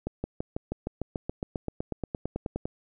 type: accelerating click train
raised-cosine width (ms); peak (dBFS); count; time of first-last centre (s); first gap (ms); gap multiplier
2; -17; 21; 0.07-2.655; 170; 0.97
effects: none